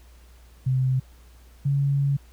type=tone pair in turn; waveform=sine; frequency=130 / 140 Hz; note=C3 / C#3; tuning=-11 / +18 cents; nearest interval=minor second; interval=129 cents; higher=second; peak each=-19 dBFS; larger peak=neither; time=0.66-1 / 1.65-2.17 s; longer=second; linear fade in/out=10 ms; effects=added 60 Hz sine -48 dBFS peak until 2.32 s + pink hiss -58 dBFS RMS until 2.32 s